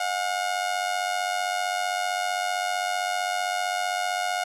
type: tone with amplitude modulation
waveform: sawtooth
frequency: 720 Hz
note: F#5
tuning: 47 cents flat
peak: -18 dBFS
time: 0-4.44 s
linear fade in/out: 5 ms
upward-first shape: sine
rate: 95.5 Hz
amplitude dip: 65%
effects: low-pass 10000 Hz 12 dB/octave